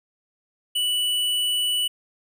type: tone with hard clipping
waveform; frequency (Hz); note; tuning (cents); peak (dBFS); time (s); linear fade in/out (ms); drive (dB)
triangle; 2960; F#7; 0; -22; 0.75-1.88; 10; 15
effects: none